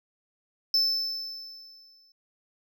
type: tone with exponential decay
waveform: triangle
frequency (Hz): 5274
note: E8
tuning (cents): 0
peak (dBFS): -18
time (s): 0.74-2.12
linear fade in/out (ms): 2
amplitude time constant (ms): 300
effects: none

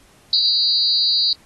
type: tone cluster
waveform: sine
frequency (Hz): 3934 / 4327 / 4746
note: B7 / C#8 / D8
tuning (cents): -7 / -43 / +17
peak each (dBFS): -19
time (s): 0.33-1.33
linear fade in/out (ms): 2
effects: pink hiss -53 dBFS RMS until 1.45 s + AAC 32 kbps

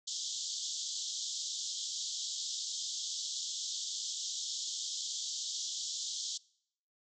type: band-pass noise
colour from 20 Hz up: white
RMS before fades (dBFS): -39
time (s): 0.07-6.38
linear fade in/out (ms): 10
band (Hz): 3200 to 7400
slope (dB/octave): 96
effects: noise-tail reverb RT60 0.7 s tail -24 dB re dry

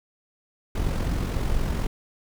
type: noise with amplitude modulation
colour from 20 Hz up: brown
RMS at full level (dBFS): -23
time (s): 0.75-1.87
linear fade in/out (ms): 5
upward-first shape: sine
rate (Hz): 44.2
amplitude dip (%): 45
effects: none

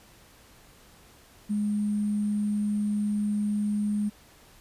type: tone with sample-and-hold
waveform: sine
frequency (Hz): 208.1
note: G#3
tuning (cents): +4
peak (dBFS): -24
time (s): 1.49-4.1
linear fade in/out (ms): 20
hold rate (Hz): 8820
effects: pink hiss -55 dBFS RMS until 4.6 s + resampled to 32000 Hz

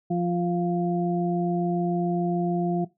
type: harmonic tone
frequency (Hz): 174.61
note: F3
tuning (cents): 0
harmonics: 1 / 2 / 4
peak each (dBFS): -24 / -27 / -30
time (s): 0.1-2.85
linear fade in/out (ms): 10
effects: noise-tail reverb RT60 0.2 s tail -18 dB re dry

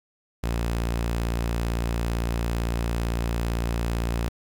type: tone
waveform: sawtooth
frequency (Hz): 57.8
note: A#1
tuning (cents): -14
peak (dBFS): -20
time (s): 0.43-4.29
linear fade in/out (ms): 10
effects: 9-bit

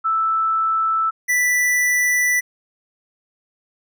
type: tone pair in turn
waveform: sine / square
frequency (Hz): 1318.5 / 1975.5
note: E6 / B6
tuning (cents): 0 / 0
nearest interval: perfect fifth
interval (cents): 700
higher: second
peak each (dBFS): -16 / -16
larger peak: neither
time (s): 0.04-1.11 / 1.28-2.41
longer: second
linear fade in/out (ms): 20
effects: none

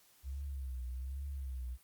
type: tone with vibrato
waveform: sine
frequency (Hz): 65.9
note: C2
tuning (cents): +13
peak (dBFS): -38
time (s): 0.23-1.78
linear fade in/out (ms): 50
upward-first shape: triangle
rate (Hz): 1.2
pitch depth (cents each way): 130
effects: white hiss -66 dBFS RMS until 1.83 s + Opus 48 kbps

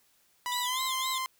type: tone with pitch glide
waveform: sawtooth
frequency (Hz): 984 to 1041.9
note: B5 to C6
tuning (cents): -7 to -8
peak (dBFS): -27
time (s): 0.46-1.26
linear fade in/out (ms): 0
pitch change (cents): +99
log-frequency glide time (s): 0.65-0.78
type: tone with vibrato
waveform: sawtooth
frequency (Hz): 3520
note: A7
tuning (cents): 0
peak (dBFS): -30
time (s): 0.52-1.18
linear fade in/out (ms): 0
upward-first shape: sine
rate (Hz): 3.9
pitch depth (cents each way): 220
effects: white hiss -67 dBFS RMS until 1.39 s

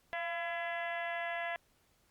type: harmonic tone with a mistuned harmonic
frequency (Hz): 336.7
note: E4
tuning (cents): +37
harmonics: 2 / 3 / 4 / 5 / 6 / 7 / 8 / 9 / 10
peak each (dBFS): -38 / -46 / -50 / -41 / -42 / -53 / -49 / -55 / -56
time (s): 0.13-1.56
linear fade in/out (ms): 0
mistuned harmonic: 2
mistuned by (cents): +31
effects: pink hiss -71 dBFS RMS until 2.1 s + Opus 48 kbps

